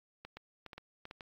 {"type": "clicks", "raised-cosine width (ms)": 0.3, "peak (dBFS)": -30, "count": 8, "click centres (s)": [0.25, 0.37, 0.663, 0.732, 0.78, 1.054, 1.111, 1.208], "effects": ["AAC 64 kbps"]}